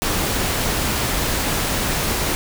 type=noise; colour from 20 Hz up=pink; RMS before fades=-21 dBFS; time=0.02-2.35 s; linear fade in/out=0 ms; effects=none